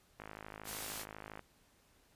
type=click train; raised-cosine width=0.5 ms; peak=-31 dBFS; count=64; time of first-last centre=0.2-1.393 s; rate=52.8 Hz
type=noise; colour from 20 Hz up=white; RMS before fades=-43 dBFS; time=0.64-1.06 s; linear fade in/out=50 ms
effects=pink hiss -69 dBFS RMS until 2.15 s + resampled to 32000 Hz